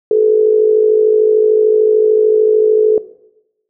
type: tone with amplitude modulation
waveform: sine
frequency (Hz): 431.5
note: A4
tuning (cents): -34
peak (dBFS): -5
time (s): 0.11-2.98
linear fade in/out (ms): 2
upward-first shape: sine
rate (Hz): 53.4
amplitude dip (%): 70
effects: noise-tail reverb RT60 0.9 s tail -17 dB re dry